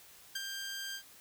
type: tone with ADSR envelope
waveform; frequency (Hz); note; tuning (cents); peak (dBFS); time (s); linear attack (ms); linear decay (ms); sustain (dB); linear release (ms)
15% pulse; 1588; G6; +22; -27; 0.35-1.03; 7; 29; -5; 84
effects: white hiss -57 dBFS RMS until 1.2 s